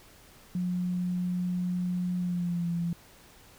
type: tone with pitch glide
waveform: sine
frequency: 179.4 to 170.71 Hz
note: F3 to F3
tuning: +47 to -39 cents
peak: -27 dBFS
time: 0.55-2.93 s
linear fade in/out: 2 ms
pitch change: -86 cents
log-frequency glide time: 2.18-2.69 s
effects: pink hiss -55 dBFS RMS until 3.58 s